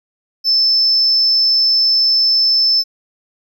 triangle tone, 5274 Hz, E8, in tune, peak -7 dBFS, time 0.44-2.84 s, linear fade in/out 50 ms, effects tanh soft clip ceiling -8 dBFS

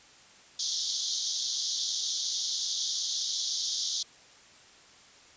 white band-pass noise, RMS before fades -32 dBFS, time 0.59-4.03 s, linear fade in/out 5 ms, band 3300 to 6600 Hz, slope 96 dB/octave, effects white hiss -55 dBFS RMS until 5.36 s + resampled to 16000 Hz

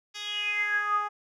10% pulse tone with band-pass filter sweep, 415.3 Hz, G#4, in tune, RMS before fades -29 dBFS, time 0.14-1.09 s, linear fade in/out 20 ms, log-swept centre 4200 to 1000 Hz, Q 9.3, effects none

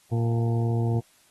harmonic tone with a mistuned harmonic, 116.2 Hz, A#2, 5 cents flat, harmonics 1 / 2 / 3 / 4 / 6 / 7 / 8, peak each -22 / -32 / -33 / -35 / -39 / -45 / -45 dBFS, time 0.11-1.01 s, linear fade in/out 20 ms, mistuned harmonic 8, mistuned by -55 cents, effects white hiss -60 dBFS RMS until 1.3 s + AAC 32 kbps

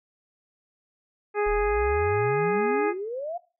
harmonic tone, 414.9 Hz, G#4, 2 cents flat, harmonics 1 / 2 / 3 / 4 / 5 / 6, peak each -23 / -29 / -33 / -35 / -37 / -39 dBFS, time 1.34-2.94 s, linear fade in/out 50 ms
sine exponential sweep, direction up, 34.65 to 722 Hz, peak -29 dBFS, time 1.46-3.38 s, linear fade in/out 10 ms
effects noise-tail reverb RT60 0.3 s tail -18 dB re dry

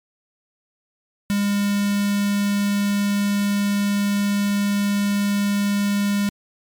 square tone with notch filter, 202.5 Hz, G#3, 43 cents flat, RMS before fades -20 dBFS, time 1.3-6.29 s, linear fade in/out 0 ms, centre 710 Hz, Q 0.82, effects MP3 96 kbps

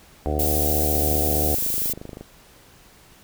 harmonic tone, 74.9 Hz, D2, 35 cents sharp, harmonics 1 / 2 / 3 / 4 / 5 / 6 / 7 / 8 / 9 / 10, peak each -24 / -33 / -36 / -30 / -32 / -31 / -32 / -36 / -33 / -32 dBFS, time 0.26-1.55 s, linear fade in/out 0 ms
violet noise, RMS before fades -24 dBFS, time 0.39-1.93 s, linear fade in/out 5 ms
click train, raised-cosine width 2 ms, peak -22 dBFS, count 33, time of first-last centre 0.96-2.21 s, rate 25.6 Hz
effects pink hiss -51 dBFS RMS until 3.23 s

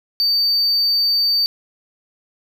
triangle tone, 4600 Hz, D8, 37 cents flat, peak -13 dBFS, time 0.2-1.46 s, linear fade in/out 0 ms, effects none

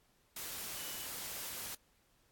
sine tone in noise, 2962 Hz, F#7, 1 cent sharp, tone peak -53 dBFS, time 0.76-1.06 s, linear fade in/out 5 ms, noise white, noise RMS -43 dBFS, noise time 0.36-1.75 s, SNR -13 dB, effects pink hiss -72 dBFS RMS until 2.31 s + AAC 64 kbps

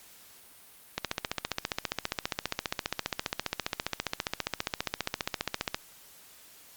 click train, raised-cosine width 0.2 ms, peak -11 dBFS, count 72, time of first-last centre 0.98-5.745 s, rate 14.9 Hz, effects white hiss -54 dBFS RMS until 6.76 s + Opus 48 kbps

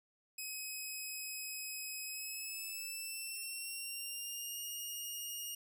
10% pulse tone with pitch glide, 2541 to 2852 Hz, D#7 to F7, +36 to +36 cents, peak -33 dBFS, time 0.38-5.55 s, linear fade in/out 5 ms, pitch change +200 cents, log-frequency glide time 2.04-4.62 s, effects none

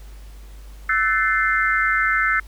sine chord, F# half-diminished seventh, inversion third, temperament equal with one note detuned, 1318.5 / 1511.9 / 1760 / 2093 Hz, E6 / F#6 / A6 / C7, 0 / +37 / 0 / 0 cents, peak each -22 dBFS, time 0.89-2.4 s, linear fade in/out 5 ms, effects added 50 Hz sine -37 dBFS peak until 2.47 s + pink hiss -51 dBFS RMS until 2.47 s

